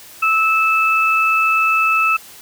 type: tone pair together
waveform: sine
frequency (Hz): 1306 / 2623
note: E6 / E7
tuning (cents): -17 / -9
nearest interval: octave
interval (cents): 1208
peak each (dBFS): -15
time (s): 0.22-2.17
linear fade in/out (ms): 10
effects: white hiss -40 dBFS RMS until 2.41 s